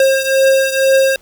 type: beating tone pair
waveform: square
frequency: 535 / 537.1 Hz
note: C5 / C5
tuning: +38 / +45 cents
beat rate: 2.1 Hz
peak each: -12 / -16 dBFS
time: 0-1.16 s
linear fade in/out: 2 ms
effects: pink hiss -50 dBFS RMS until 1.21 s